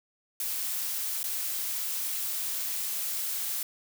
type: noise with dropouts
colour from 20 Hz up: blue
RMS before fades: -32 dBFS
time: 0.4-3.63 s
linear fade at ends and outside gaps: 2 ms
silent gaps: 1.231-1.24 s
effects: none

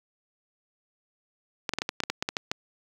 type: clicks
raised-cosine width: 0.2 ms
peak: -10 dBFS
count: 12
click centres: 1.692 / 1.736 / 1.786 / 1.819 / 1.891 / 2.003 / 2.036 / 2.1 / 2.225 / 2.289 / 2.368 / 2.515 s
effects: high-pass 100 Hz 12 dB/octave + 7-bit

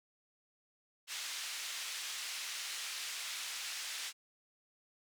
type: band-pass noise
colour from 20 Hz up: pink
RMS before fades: -42 dBFS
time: 1.07-4.13 s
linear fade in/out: 50 ms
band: 2300 to 8000 Hz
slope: 12 dB/octave
effects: none

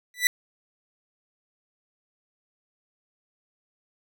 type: tone with exponential growth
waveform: sawtooth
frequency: 1975.5 Hz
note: B6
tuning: in tune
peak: -10 dBFS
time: 0.14-0.27 s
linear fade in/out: 1 ms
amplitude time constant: 27 ms
effects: none

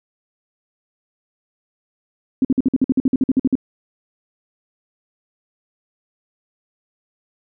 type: tone bursts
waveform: sine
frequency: 261.6 Hz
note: C4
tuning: in tune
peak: -11 dBFS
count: 15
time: 2.42-3.554 s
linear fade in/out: 2 ms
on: 28 ms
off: 51 ms
effects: none

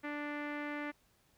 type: tone with low-pass filter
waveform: sawtooth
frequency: 293.7 Hz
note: D4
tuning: in tune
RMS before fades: -40 dBFS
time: 0.03-0.92 s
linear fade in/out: 20 ms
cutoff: 2000 Hz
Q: 3.4
effects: pink hiss -71 dBFS RMS until 1.37 s

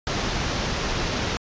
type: low-pass noise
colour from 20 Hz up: pink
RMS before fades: -26 dBFS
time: 0.07-1.37 s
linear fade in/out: 0 ms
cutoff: 6400 Hz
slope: 48 dB/octave
effects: resampled to 16000 Hz

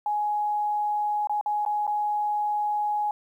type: tone with dropouts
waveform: sine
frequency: 836 Hz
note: G#5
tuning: 11 cents sharp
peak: -23 dBFS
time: 0.06-3.11 s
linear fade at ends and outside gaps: 2 ms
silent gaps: 1.272-1.295 / 1.412-1.46 / 1.651-1.662 / 1.868-1.876 s
effects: 10-bit

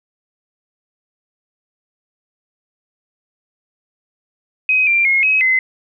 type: tone with pitch steps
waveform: sine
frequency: 2523 / 2370 / 2156 / 2548 / 2050 Hz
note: D#7 / D7 / C#7 / D#7 / C7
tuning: +23 / +15 / -49 / +41 / -36 cents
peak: -11 dBFS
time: 4.69-5.59 s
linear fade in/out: 2 ms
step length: 180 ms
effects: none

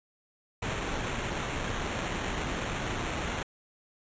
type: noise with sample-and-hold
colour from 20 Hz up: pink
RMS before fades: -33 dBFS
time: 0.62-3.43 s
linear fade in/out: 5 ms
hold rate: 4900 Hz
effects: resampled to 16000 Hz

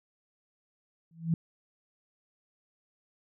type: tone with exponential growth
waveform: sine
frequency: 164.81 Hz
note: E3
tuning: in tune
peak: -20 dBFS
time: 1.11-1.34 s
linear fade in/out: 2 ms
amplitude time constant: 48 ms
effects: none

